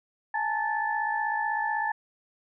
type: tone cluster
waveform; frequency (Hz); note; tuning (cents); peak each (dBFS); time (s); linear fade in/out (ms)
sine; 841 / 897 / 1746; G#5 / A5 / A6; +22 / +33 / -14; -30; 0.34-1.92; 5
effects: none